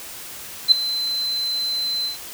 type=tone with ADSR envelope; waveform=sine; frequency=4064 Hz; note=B7; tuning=49 cents sharp; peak=-5 dBFS; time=0.68-2.18 s; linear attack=37 ms; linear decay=6 ms; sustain=-16 dB; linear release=130 ms; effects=white hiss -36 dBFS RMS until 2.33 s